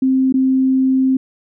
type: tone with dropouts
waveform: sine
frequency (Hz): 262.6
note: C4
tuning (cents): +6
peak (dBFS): -11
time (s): 0.02-1.17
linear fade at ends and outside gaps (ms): 5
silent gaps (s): 0.325-0.34
effects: none